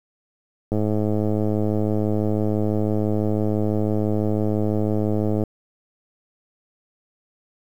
click train, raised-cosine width 2 ms, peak -10 dBFS, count 501, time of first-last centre 0.72-5.437 s, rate 106 Hz, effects 8-bit

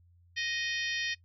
harmonic tone with a mistuned harmonic, 623 Hz, D#5, 2 cents sharp, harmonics 3 / 4 / 5 / 6 / 7 / 8 / 9, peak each -35 / -37 / -39 / -41 / -42 / -43 / -44 dBFS, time 0.36-1.15 s, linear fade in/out 20 ms, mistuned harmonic 6, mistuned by -55 cents, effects noise-tail reverb RT60 0.1 s tail -19 dB re dry + added 87 Hz sine -59 dBFS peak until 1.24 s

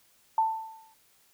sine tone with exponential decay, 888 Hz, A5, 16 cents sharp, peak -19 dBFS, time 0.38-0.94 s, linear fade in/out 2 ms, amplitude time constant 120 ms, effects white hiss -64 dBFS RMS until 1.33 s

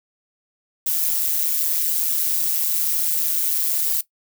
violet noise with amplitude modulation, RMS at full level -18 dBFS, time 0.86-4.01 s, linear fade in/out 5 ms, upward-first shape sine, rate 159 Hz, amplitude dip 70%, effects noise-tail reverb RT60 0.1 s tail -17 dB re dry

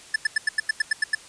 square tone bursts, 1743 Hz, A6, 17 cents flat, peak -18 dBFS, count 10, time 0.14-1.15 s, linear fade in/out 5 ms, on 20 ms, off 90 ms, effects white hiss -46 dBFS RMS until 1.28 s + resampled to 22050 Hz

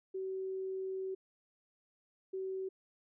sine tone bursts at uneven times, 380 Hz, F#4, 46 cents sharp, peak -36 dBFS, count 2, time 0.14-1.15 / 2.33-2.69 s, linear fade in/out 10 ms, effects none

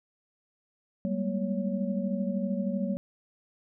sine tone cluster, 192.5 / 205.4 / 235.6 / 558 Hz, G3 / G#3 / A#3 / C#5, -31 / -19 / +19 / +11 cents, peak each -30 / -34 / -33 / -36 dBFS, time 1.05-2.97 s, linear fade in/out 0 ms, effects none

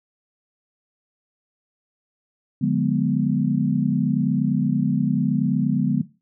sine chord, D diminished seventh, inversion none, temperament equal with one note detuned, 146.83 / 178.9 / 207.7 / 246.9 Hz, D3 / F3 / Ab3 / Cb4, 0 / +42 / 0 / 0 cents, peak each -23 dBFS, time 2.61-6.02 s, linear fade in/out 10 ms, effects noise-tail reverb RT60 0.3 s tail -18 dB re dry

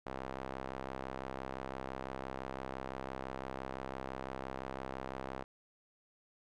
sawtooth tone with band-pass filter, 65.9 Hz, C2, 13 cents sharp, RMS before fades -43 dBFS, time 0.06-5.44 s, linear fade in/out 5 ms, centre 810 Hz, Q 0.86, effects none

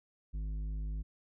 sine tone with tanh clipping, 51.91 Hz, G#1, in tune, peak -36 dBFS, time 0.33-1.03 s, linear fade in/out 20 ms, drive 9 dB, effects none

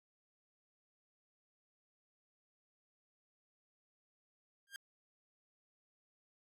sawtooth tone with exponential growth, 1604 Hz, G6, 39 cents sharp, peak -37 dBFS, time 4.67-4.76 s, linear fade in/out 1 ms, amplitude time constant 19 ms, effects AAC 48 kbps

